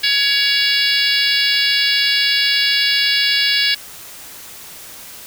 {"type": "harmonic tone with a mistuned harmonic", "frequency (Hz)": 564, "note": "C#5", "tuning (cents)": 30, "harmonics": [3, 4, 5, 6, 7, 8, 9], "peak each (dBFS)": [-21, -21, -21, -21, -21, -21, -21], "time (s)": [0.03, 3.75], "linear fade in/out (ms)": 10, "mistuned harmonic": 3, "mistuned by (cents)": -17, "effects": ["white hiss -36 dBFS RMS until 5.26 s"]}